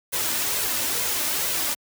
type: noise with flanger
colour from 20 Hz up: white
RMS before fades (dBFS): -25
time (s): 0.12-1.75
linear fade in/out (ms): 20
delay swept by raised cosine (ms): 1.9 to 3.4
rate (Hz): 2.2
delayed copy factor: +0.5
effects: high-pass 60 Hz 12 dB/octave